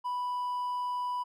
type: tone with hard clipping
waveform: triangle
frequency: 987.8 Hz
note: B5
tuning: in tune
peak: -31 dBFS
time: 0.04-1.24 s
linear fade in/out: 20 ms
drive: 5 dB
effects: none